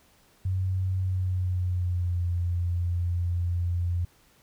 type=tone with pitch glide; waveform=sine; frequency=93.6 to 87.33 Hz; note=F#2 to F2; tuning=+20 to 0 cents; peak=-24 dBFS; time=0.45-4.05 s; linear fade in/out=5 ms; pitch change=-120 cents; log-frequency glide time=1-2.27 s; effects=pink hiss -61 dBFS RMS until 4.42 s